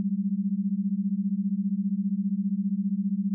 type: beating tone pair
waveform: sine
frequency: 190 / 205 Hz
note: F#3 / G#3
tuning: +46 / -22 cents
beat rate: 15 Hz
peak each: -27 dBFS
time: 0-3.34 s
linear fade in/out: 0 ms
effects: none